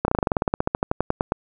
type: slowing click train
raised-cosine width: 1 ms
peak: -5 dBFS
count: 21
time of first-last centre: 0.05-1.321 s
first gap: 31 ms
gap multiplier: 1.07
effects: none